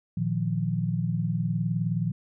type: chord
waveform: sine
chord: Bb suspended fourth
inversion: none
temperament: just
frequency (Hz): 116.54 / 155.39 / 174.81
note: Bb2 / Eb3 / F3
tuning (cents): 0 / -2 / +2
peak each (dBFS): -29 / -29 / -28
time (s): 0.17-2.12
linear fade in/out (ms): 5
effects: none